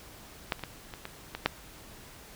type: clicks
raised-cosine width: 0.3 ms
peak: -11 / -29 / -19 / -24 / -21 / -18 / -7 dBFS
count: 7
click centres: 0.522 / 0.594 / 0.637 / 0.938 / 1.054 / 1.35 / 1.46 s
effects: pink hiss -50 dBFS RMS until 2.35 s